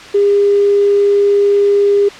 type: tone with tanh clipping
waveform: triangle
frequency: 404.5 Hz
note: G#4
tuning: 46 cents flat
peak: -7 dBFS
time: 0.14-2.09 s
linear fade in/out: 10 ms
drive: 2 dB
effects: white hiss -32 dBFS RMS until 2.19 s + low-pass 4000 Hz 12 dB/octave